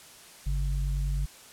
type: tone pair together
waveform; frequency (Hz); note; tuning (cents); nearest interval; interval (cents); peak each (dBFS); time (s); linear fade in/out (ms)
sine; 49.51 / 139.9; G1 / C#3; +18 / +16; octave + tritone; 1798; -26 / -33; 0.46-1.26; 10
effects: white hiss -50 dBFS RMS until 1.52 s + low-pass 11000 Hz 12 dB/octave